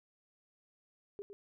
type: tone with echo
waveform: sine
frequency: 404.6 Hz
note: G#4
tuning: 45 cents flat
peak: -40 dBFS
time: 1.19-1.22 s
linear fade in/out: 0 ms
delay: 110 ms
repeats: 1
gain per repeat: -7 dB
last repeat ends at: 1.33 s
effects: none